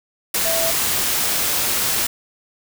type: tone in noise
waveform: sine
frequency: 659.3 Hz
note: E5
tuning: in tune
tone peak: -22 dBFS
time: 0.45-0.71 s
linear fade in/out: 5 ms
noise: white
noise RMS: -20 dBFS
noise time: 0.34-2.07 s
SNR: -5 dB
effects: none